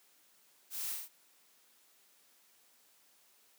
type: noise with echo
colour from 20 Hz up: blue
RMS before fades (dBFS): -41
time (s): 0.7-0.96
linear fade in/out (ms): 50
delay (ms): 43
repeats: 3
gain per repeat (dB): -2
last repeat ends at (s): 1.089
effects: white hiss -67 dBFS RMS until 3.58 s + high-pass 200 Hz 12 dB/octave